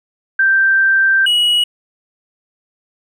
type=tone pair in turn; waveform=sine / triangle; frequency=1568 / 2913 Hz; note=G6 / F#7; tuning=0 / -28 cents; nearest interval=major seventh; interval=1072 cents; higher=second; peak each=-9 dBFS; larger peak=neither; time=0.39-1.26 / 1.26-1.64 s; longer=first; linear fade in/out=5 ms; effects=none